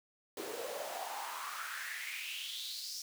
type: noise with high-pass filter sweep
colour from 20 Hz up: pink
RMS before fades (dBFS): -42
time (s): 0.37-3.02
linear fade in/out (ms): 2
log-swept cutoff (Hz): 380 to 5500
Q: 5.5
effects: none